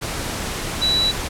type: tone in noise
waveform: sine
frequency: 3934 Hz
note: B7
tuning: 7 cents flat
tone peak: -16 dBFS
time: 0.81-1.12 s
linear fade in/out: 20 ms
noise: pink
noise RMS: -26 dBFS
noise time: 0.01-1.29 s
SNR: +7 dB
effects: low-pass 11000 Hz 12 dB/octave